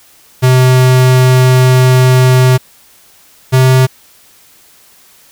square tone pair in turn, 128.2 / 129.84 Hz, C3 / C3, -35 / -13 cents, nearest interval unison, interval 22 cents, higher second, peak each -5 dBFS, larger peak neither, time 0.42-2.58 / 3.52-3.87 s, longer first, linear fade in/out 20 ms, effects white hiss -44 dBFS RMS until 5.31 s

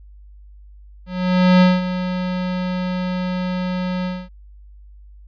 square tone with ADSR envelope, 182.4 Hz, F#3, 24 cents flat, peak -9 dBFS, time 1.06-4.29 s, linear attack 550 ms, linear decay 200 ms, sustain -12 dB, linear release 240 ms, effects added 50 Hz sine -40 dBFS peak until 5.27 s + resampled to 11025 Hz

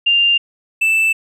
sine / triangle tone pair in turn, 2794 / 2646 Hz, F7 / E7, 0 / +6 cents, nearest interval minor second, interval 94 cents, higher first, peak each -10 dBFS, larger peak neither, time 0.06-0.38 / 0.81-1.13 s, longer neither, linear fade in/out 10 ms, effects none

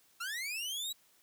sawtooth linear sweep, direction up, 1318.5 to 3924 Hz, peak -33 dBFS, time 0.2-0.93 s, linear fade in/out 10 ms, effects white hiss -67 dBFS RMS until 1.22 s + high-pass 60 Hz 12 dB/octave

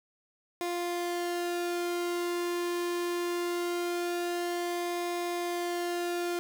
sawtooth tone with flanger, 349.2 Hz, F4, in tune, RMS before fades -32 dBFS, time 0.61-6.39 s, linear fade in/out 0 ms, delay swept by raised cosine 0.68 to 1.37 ms, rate 0.22 Hz, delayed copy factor -0.5, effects none

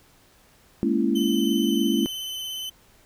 sine chord, A# half-diminished seventh, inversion third, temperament just, 209.8 / 233.1 / 279.7 / 335.6 Hz, G#3 / A#3 / C#4 / E4, +18 / 0 / +16 / +31 cents, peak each -25 dBFS, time 0.83-2.06 s, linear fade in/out 0 ms
40% pulse tone with vibrato, 3045 Hz, F#7, 49 cents sharp, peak -29 dBFS, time 1.15-2.7 s, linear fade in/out 10 ms, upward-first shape sine, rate 17 Hz, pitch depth 17 cents each way
effects pink hiss -57 dBFS RMS until 3.05 s

